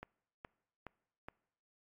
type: click train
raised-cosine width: 0.5 ms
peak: -30 dBFS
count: 4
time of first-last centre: 0.03-1.285 s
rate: 2.39 Hz
effects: noise-tail reverb RT60 0.8 s tail -24 dB re dry + AAC 48 kbps